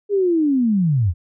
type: linear sweep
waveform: sine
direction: down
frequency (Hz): 416 to 76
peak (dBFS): -14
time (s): 0.09-1.14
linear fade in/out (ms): 50
effects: none